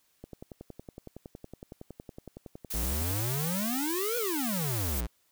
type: click train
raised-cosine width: 2 ms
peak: -29 dBFS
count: 32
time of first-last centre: 0.24-3.11 s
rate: 10.8 Hz
type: noise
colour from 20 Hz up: blue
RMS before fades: -35 dBFS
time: 2.7-5.01 s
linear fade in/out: 10 ms
type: exponential two-way sweep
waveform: square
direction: up then down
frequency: 52.8 to 493.9 to 52.8 Hz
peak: -31 dBFS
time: 2.74-5.07 s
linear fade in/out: 10 ms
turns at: 4.17 s
effects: white hiss -70 dBFS RMS until 5.31 s